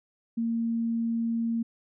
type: tone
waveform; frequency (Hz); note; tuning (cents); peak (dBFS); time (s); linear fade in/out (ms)
sine; 230; A#3; -23; -25; 0.37-1.63; 10
effects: none